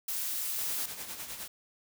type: noise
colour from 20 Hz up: blue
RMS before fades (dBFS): -34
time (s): 0.08-0.86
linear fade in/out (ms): 5
type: noise with tremolo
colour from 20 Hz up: white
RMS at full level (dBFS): -39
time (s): 0.58-1.48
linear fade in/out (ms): 5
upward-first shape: sine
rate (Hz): 9.8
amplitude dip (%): 55
effects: none